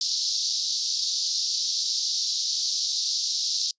white band-pass noise, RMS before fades -27 dBFS, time 0.01-3.71 s, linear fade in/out 2 ms, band 4000 to 5800 Hz, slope 48 dB/octave, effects noise-tail reverb RT60 0.1 s tail -26 dB re dry + resampled to 16000 Hz

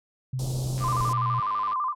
sine tone with pitch glide, 129.6 to 121.62 Hz, C3 to B2, -16 to -26 cents, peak -26 dBFS, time 0.33-1.4 s, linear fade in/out 5 ms, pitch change -110 cents, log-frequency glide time 0.76-1.01 s
pink band-stop noise, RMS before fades -35 dBFS, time 0.39-1.13 s, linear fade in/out 2 ms, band 760 to 4300 Hz, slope 24 dB/octave
click train, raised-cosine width 0.3 ms, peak -27 dBFS, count 98, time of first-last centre 0.78-1.731 s, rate 102 Hz
sine tone with vibrato, 1106 Hz, C#6, 4 cents flat, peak -24 dBFS, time 0.8-1.95 s, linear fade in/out 50 ms, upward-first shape square, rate 12 Hz, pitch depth 120 cents each way
effects low-pass 11000 Hz 12 dB/octave

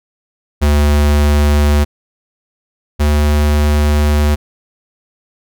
square tone pair in turn, 73.42 / 74.23 Hz, D2 / D2, 0 / +19 cents, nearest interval unison, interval 19 cents, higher second, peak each -9 / -10 dBFS, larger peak first, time 0.61-1.85 / 2.99-4.36 s, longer second, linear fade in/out 20 ms, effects none

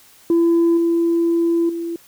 sine tone with level steps, 336.8 Hz, E4, 37 cents sharp, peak -10 / -13 / -22 dBFS, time 0.3-1.96 s, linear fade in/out 2 ms, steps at 0.77 / 1.69 s, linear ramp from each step 5 ms, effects tanh soft clip ceiling -10 dBFS + white hiss -49 dBFS RMS until 2.07 s

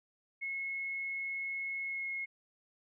sine tone with pitch glide, 2178 to 2164 Hz, C#7 to C#7, -31 to -42 cents, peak -35 dBFS, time 0.41-2.26 s, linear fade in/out 20 ms, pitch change -11 cents, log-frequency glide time 1.83-2.08 s, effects none

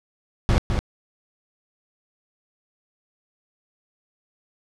brown noise with echo, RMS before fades -17 dBFS, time 0.49-0.58 s, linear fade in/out 0 ms, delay 210 ms, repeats 1, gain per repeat -5 dB, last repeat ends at 0.79 s, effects low-pass 7000 Hz 12 dB/octave

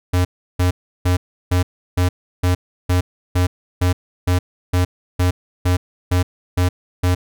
square tone bursts, 90.1 Hz, F#2, 45 cents flat, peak -14 dBFS, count 16, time 0.13-7.15 s, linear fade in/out 10 ms, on 120 ms, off 340 ms, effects none

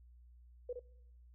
sine tone with echo, 492 Hz, B4, 7 cents flat, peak -37 dBFS, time 0.69-0.73 s, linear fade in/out 5 ms, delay 65 ms, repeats 1, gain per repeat -5 dB, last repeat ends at 0.795 s, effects noise-tail reverb RT60 0.8 s tail -23 dB re dry + added 60 Hz sine -57 dBFS peak until 1.34 s

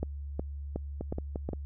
two click trains, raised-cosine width 2 ms, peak -21 / -19 dBFS, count 4 / 5, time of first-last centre 1.01-1.533 / 0.03-1.49 s, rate 5.74 / 2.74 Hz, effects added 71 Hz sine -36 dBFS peak until 1.65 s

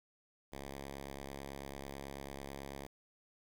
5% pulse tone, 69.1 Hz, C#2, 5 cents flat, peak -33 dBFS, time 0.52-2.87 s, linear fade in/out 10 ms, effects 11-bit

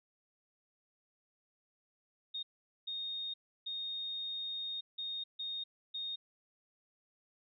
sine tone bursts at uneven times, 3700 Hz, A#7, 14 cents flat, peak -37 dBFS, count 6, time 2.34-2.43 / 2.87-3.34 / 3.66-4.81 / 4.98-5.24 / 5.39-5.64 / 5.94-6.16 s, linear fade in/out 10 ms, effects none

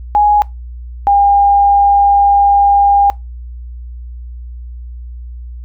sine tone pair in turn, 830.6 / 805.6 Hz, G#5 / G5, 0 / +47 cents, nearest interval minor second, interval 53 cents, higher first, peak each -6 dBFS, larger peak neither, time 0.15-0.42 / 1.07-3.1 s, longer second, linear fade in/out 0 ms, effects noise-tail reverb RT60 0.2 s tail -22 dB re dry + added 60 Hz sine -25 dBFS peak until 5.64 s

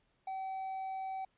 triangle tone, 765 Hz, G5, 42 cents flat, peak -35 dBFS, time 0.27-1.25 s, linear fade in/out 5 ms, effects pink hiss -75 dBFS RMS until 1.37 s + resampled to 8000 Hz

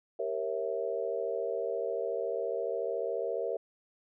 sine chord, G diminished seventh, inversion none, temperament equal with one note detuned, 392 / 466.2 / 546.4 / 659.3 Hz, G4 / Bb4 / Db5 / Fb5, 0 / 0 / -25 / 0 cents, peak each -38 / -34 / -36 / -37 dBFS, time 0.19-3.57 s, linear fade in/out 5 ms, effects none

